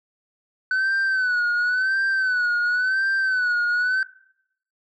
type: tone with vibrato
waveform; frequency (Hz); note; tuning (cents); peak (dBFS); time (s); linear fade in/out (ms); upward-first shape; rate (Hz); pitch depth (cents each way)
sine; 1504; F#6; +28; -16; 0.71-4.03; 2; sine; 0.94; 81
effects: noise-tail reverb RT60 0.7 s tail -21 dB re dry + tanh soft clip ceiling -18 dBFS